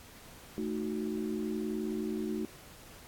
sine chord, D# diminished, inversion second, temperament equal, 220 / 311.1 / 370 Hz, A3 / D#4 / F#4, 0 / 0 / 0 cents, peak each -35 / -37 / -37 dBFS, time 0.58-2.45 s, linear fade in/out 0 ms, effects pink hiss -53 dBFS RMS until 3.07 s + AAC 64 kbps

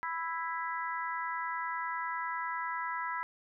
harmonic tone, 330 Hz, E4, 2 cents sharp, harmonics 3 / 4 / 5 / 6, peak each -36 / -39 / -41 / -41 dBFS, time 0.03-3.23 s, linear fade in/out 0 ms, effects none

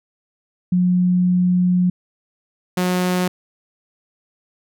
sine / sawtooth tone pair in turn, 180.1 / 181.25 Hz, F#3 / F#3, -46 / -35 cents, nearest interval unison, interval 11 cents, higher second, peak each -13 dBFS, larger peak neither, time 0.72-1.9 / 2.77-3.28 s, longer first, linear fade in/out 5 ms, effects none

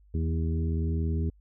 harmonic tone with a mistuned harmonic, 81 Hz, E2, 30 cents flat, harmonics 1 / 2 / 3 / 4 / 5, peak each -26 / -33 / -36 / -40 / -40 dBFS, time 0.14-1.3 s, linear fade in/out 5 ms, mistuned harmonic 3, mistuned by -24 cents, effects added 50 Hz sine -55 dBFS peak until 1.4 s

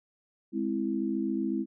sine chord, Ab augmented, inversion none, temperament equal, 207.7 / 261.6 / 329.6 Hz, Ab3 / C4 / E4, 0 / 0 / 0 cents, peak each -32 / -32 / -31 dBFS, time 0.52-1.66 s, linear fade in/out 50 ms, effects none

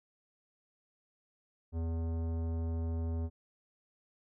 sine tone with tanh clipping, 82.41 Hz, E2, in tune, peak -34 dBFS, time 1.72-3.3 s, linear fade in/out 50 ms, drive 16 dB, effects none

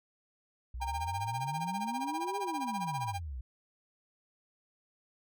sine exponential two-way sweep, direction up then down, 58.3 to 415.3 to 58.3 Hz, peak -37 dBFS, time 0.74-3.41 s, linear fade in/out 5 ms, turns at 2.39 s
sine tone with pitch glide, 925 to 972.7 Hz, A#5 to B5, -14 to -27 cents, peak -36 dBFS, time 0.8-3.13 s, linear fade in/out 20 ms, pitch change +87 cents, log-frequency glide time 1.84-2.2 s
45% pulse tone with tremolo, 800 Hz, G5, 35 cents sharp, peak -34 dBFS, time 0.81-3.2 s, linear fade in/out 10 ms, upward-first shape sine, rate 15 Hz, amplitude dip 95%
effects none

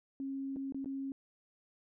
sine tone with dropouts, 271.5 Hz, C#4, 36 cents flat, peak -36 dBFS, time 0.2-1.12 s, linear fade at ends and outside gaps 1 ms, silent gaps 0.561-0.567 / 0.723-0.745 / 0.845-0.858 s, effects none

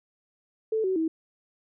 sine tone with pitch steps, 440 / 376.5 / 322.1 Hz, A4 / F#4 / E4, 0 / +30 / -40 cents, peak -23 dBFS, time 0.72-1.08 s, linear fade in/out 5 ms, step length 120 ms, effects none

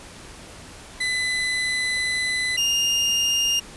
30% pulse tone pair in turn, 2007 / 2821 Hz, B6 / F7, +27 / +17 cents, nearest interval tritone, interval 590 cents, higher second, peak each -19 / -16 dBFS, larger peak second, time 1-2.57 / 2.57-3.6 s, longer first, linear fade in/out 10 ms, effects pink hiss -42 dBFS RMS until 3.76 s + resampled to 24000 Hz

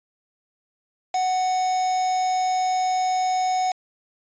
triangle tone with quantisation, 742 Hz, F#5, 5 cents sharp, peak -18 dBFS, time 1.14-3.72 s, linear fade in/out 5 ms, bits 5, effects resampled to 16000 Hz

